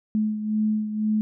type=beating tone pair; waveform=sine; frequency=214.2 / 216.2 Hz; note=A3 / A3; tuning=-46 / -30 cents; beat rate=2 Hz; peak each=-22 / -29 dBFS; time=0.15-1.21 s; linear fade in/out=0 ms; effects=none